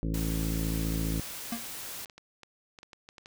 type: harmonic tone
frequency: 54.9 Hz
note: A1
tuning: 3 cents flat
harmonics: 1 / 2 / 3 / 4 / 5 / 6 / 8 / 9 / 10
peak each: -31 / -39 / -33 / -42 / -36 / -41 / -47 / -49 / -52 dBFS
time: 0.03-1.2 s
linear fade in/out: 0 ms
type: noise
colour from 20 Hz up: white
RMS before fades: -40 dBFS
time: 0.14-2.05 s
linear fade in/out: 2 ms
type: tone with exponential decay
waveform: square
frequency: 233.1 Hz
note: A#3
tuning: in tune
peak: -29 dBFS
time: 1.52-1.67 s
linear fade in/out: 5 ms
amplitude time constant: 31 ms
type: clicks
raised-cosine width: 0.2 ms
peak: -30 dBFS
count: 11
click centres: 1.99 / 2.058 / 2.098 / 2.18 / 2.433 / 2.788 / 2.831 / 2.932 / 3.089 / 3.182 / 3.259 s
effects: none